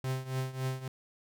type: tone with tremolo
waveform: 45% pulse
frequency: 130.81 Hz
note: C3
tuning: in tune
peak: -29 dBFS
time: 0.04-0.88 s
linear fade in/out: 2 ms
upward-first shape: triangle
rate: 3.6 Hz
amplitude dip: 85%
effects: none